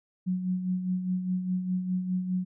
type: tone with tremolo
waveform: sine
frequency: 183.4 Hz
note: F#3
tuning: 15 cents flat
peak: -24 dBFS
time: 0.26-2.45 s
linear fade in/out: 20 ms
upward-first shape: sine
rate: 4.9 Hz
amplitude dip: 55%
effects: none

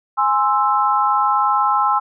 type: chord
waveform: sine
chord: Ab augmented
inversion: none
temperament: equal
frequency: 830.6 / 1046.5 / 1318.5 Hz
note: Ab5 / C6 / E6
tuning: 0 / 0 / 0 cents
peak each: -18 dBFS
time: 0.17-2 s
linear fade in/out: 20 ms
effects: none

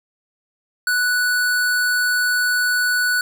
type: tone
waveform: square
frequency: 1480 Hz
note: F#6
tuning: in tune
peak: -17 dBFS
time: 0.87-3.21 s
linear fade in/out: 2 ms
effects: none

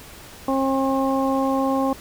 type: harmonic tone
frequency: 268.5 Hz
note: C4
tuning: 45 cents sharp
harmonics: 1 / 2 / 3 / 4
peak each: -21 / -24 / -26 / -27 dBFS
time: 0.48-1.93 s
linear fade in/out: 2 ms
effects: pink hiss -42 dBFS RMS until 2 s

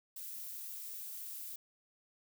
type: noise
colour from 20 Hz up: violet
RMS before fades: -45 dBFS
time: 0.16-1.56 s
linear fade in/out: 5 ms
effects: none

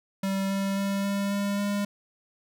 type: tone with pitch steps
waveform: square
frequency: 194.2 / 195.89 / 197.59 / 199.31 / 201 / 202.8 Hz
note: G3 / G3 / G3 / G3 / G3 / G#3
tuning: -16 / -1 / +14 / +29 / +44 / -41 cents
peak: -26 dBFS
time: 0.23-1.85 s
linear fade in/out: 5 ms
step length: 270 ms
effects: none

